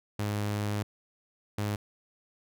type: tone bursts at uneven times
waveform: sawtooth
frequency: 103.83 Hz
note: G#2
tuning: in tune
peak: -25 dBFS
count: 2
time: 0.19-0.83 / 1.58-1.76 s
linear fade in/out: 5 ms
effects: none